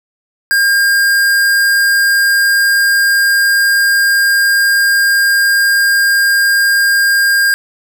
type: tone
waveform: square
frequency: 1609 Hz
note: G6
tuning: 45 cents sharp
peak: -9 dBFS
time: 0.51-7.54 s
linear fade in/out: 0 ms
effects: none

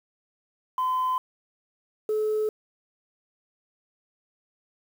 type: tone pair in turn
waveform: sine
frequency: 1022 / 429.7 Hz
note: C6 / A4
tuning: -41 / -41 cents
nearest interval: octave + minor third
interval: 1500 cents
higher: first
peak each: -21 dBFS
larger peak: neither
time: 0.78-1.18 / 2.09-2.49 s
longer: neither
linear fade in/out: 2 ms
effects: tanh soft clip ceiling -20 dBFS + 8-bit

